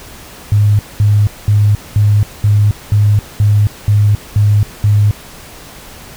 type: tone bursts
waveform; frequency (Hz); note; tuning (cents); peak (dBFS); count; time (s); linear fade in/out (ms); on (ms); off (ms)
sine; 103.83; G#2; 0; -6; 10; 0.52-5.11; 0; 270; 210
effects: pink hiss -34 dBFS RMS until 6.16 s